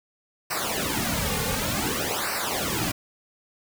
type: noise with flanger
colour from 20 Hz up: pink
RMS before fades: -27 dBFS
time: 0.5-2.92 s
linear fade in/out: 10 ms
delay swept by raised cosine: 0.29 to 3.09 ms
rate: 0.55 Hz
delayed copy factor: -1
effects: none